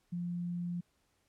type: tone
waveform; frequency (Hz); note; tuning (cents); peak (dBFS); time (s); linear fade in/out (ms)
sine; 174.61; F3; 0; -34; 0.12-0.81; 10
effects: pink hiss -75 dBFS RMS until 1.28 s + low-pass 12000 Hz 12 dB/octave